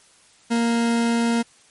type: tone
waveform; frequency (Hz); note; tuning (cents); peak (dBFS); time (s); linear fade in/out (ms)
40% pulse; 233.1; A#3; 0; -17; 0.5-1.43; 20
effects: white hiss -54 dBFS RMS until 1.7 s + MP3 48 kbps